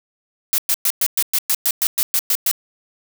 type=noise bursts; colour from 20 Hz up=blue; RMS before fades=-17 dBFS; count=13; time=0.53-2.513 s; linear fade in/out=0 ms; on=51 ms; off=110 ms; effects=none